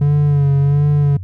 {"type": "tone with vibrato", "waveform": "triangle", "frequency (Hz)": 143.2, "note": "D3", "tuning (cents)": -43, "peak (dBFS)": -8, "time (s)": [0.01, 1.17], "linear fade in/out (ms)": 5, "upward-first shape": "sine", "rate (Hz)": 1.4, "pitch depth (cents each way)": 44, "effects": ["noise-tail reverb RT60 0.1 s tail -25 dB re dry", "added 93 Hz sine -25 dBFS peak until 1.23 s"]}